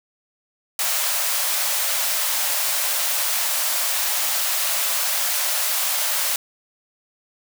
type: high-pass noise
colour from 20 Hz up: white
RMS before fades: -22 dBFS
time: 0.79-6.36 s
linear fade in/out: 2 ms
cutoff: 530 Hz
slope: 96 dB/octave
effects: none